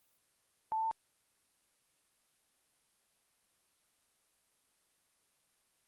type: tone with pitch steps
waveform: sine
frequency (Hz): 880 / 887.7 / 895.4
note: A5 / A5 / A5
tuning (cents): 0 / +15 / +30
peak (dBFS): -31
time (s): 0.72-0.912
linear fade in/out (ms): 0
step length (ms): 64
effects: white hiss -74 dBFS RMS until 5.87 s + Opus 32 kbps